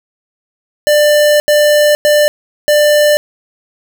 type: tone bursts at uneven times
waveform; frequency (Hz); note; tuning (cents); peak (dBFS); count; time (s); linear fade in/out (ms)
square; 594; D5; +20; -7; 4; 0.87-1.4 / 1.48-1.95 / 2.05-2.28 / 2.68-3.17; 0
effects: none